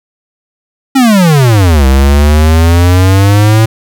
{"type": "exponential two-way sweep", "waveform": "square", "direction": "down then up", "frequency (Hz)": [277.2, 65.5, 112.5], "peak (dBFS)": -4, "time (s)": [0.95, 3.66], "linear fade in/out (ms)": 10, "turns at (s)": 1.86, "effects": []}